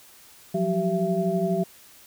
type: tone cluster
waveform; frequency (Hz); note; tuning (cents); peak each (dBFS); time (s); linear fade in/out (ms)
sine; 174 / 186.2 / 384.7 / 670; F3 / F#3 / G4 / E5; -6 / +11 / -33 / +28; -27; 0.54-1.64; 10
effects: white hiss -51 dBFS RMS until 2.06 s